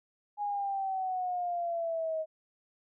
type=exponential sweep; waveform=sine; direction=down; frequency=830.6 to 628 Hz; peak=-30 dBFS; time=0.37-2.26 s; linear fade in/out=50 ms; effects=none